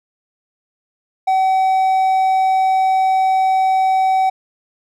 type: tone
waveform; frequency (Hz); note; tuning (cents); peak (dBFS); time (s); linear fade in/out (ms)
triangle; 760; F#5; +46; -10; 1.27-4.3; 10
effects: none